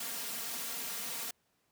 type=noise with comb filter; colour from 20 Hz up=white; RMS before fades=-39 dBFS; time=0-1.31 s; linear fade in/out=5 ms; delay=4.3 ms; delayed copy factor=+0.75; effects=pink hiss -75 dBFS RMS until 1.71 s + high-pass 100 Hz 12 dB/octave